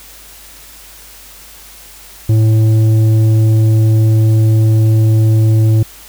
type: tone with tanh clipping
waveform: triangle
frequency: 110 Hz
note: A2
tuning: in tune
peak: -8 dBFS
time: 2.29-5.83 s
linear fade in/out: 5 ms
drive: 12 dB
effects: added 50 Hz sine -43 dBFS peak until 6.08 s + white hiss -37 dBFS RMS until 6.08 s